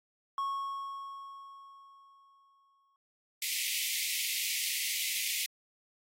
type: tone with exponential decay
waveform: triangle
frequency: 1100 Hz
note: C#6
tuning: 14 cents flat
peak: -28 dBFS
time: 0.38-2.96 s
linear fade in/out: 1 ms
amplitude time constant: 560 ms
type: high-pass noise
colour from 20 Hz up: pink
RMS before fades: -34 dBFS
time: 3.42-5.46 s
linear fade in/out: 2 ms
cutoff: 2000 Hz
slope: 96 dB/octave
effects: AAC 48 kbps